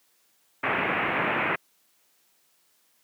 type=low-pass noise; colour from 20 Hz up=white; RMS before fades=-26 dBFS; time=0.63-1.56 s; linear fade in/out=10 ms; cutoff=2500 Hz; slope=48 dB/octave; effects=white hiss -66 dBFS RMS until 3.03 s + high-pass 150 Hz 12 dB/octave